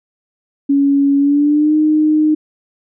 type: tone with pitch glide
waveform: sine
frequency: 280 to 307.1 Hz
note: C#4 to D#4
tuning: +18 to -23 cents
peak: -9 dBFS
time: 0.69-2.35 s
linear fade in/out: 10 ms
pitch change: +159 cents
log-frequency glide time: 1.18-1.75 s
effects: none